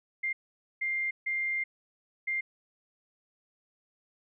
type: tone bursts at uneven times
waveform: sine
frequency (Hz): 2100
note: C7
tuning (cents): +6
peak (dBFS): -28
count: 4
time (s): 0.23-0.33 / 0.81-1.11 / 1.26-1.64 / 2.27-2.41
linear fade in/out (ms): 10
effects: none